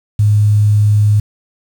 sine tone with quantisation, 104.6 Hz, G#2, 13 cents sharp, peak -7 dBFS, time 0.19-1.2 s, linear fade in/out 5 ms, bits 6, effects none

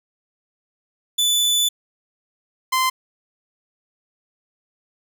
sawtooth tone pair in turn, 3487 / 1036.7 Hz, A7 / C6, -16 / -16 cents, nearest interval octave + major sixth, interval 2100 cents, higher first, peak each -13 dBFS, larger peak neither, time 1.18-1.69 / 2.72-2.9 s, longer first, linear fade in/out 10 ms, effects none

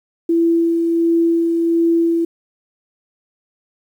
sine tone with tremolo, 334.5 Hz, E4, 25 cents sharp, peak -11 dBFS, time 0.29-2.25 s, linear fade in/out 5 ms, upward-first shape sine, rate 1.4 Hz, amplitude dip 30%, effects 8-bit

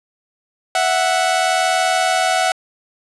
sawtooth tone pair together, 659.3 / 740 Hz, E5 / F#5, 0 / 0 cents, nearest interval major second, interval 200 cents, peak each -16 / -12 dBFS, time 0.75-2.52 s, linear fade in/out 2 ms, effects resampled to 24000 Hz + 8-bit

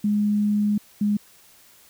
sine tone pair in turn, 207.8 / 206.9 Hz, G#3 / G#3, +1 / -6 cents, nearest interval unison, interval 7 cents, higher first, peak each -18 dBFS, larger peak neither, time 0.04-0.78 / 1.01-1.17 s, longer first, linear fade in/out 5 ms, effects white hiss -53 dBFS RMS until 1.89 s

